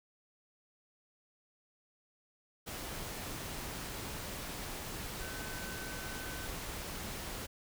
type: tone in noise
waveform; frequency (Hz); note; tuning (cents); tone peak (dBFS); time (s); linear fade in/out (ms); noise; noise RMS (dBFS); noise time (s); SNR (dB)
sine; 1523; F#6; +50; -47; 5.2-6.47; 20; pink; -42; 2.66-7.47; -8
effects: none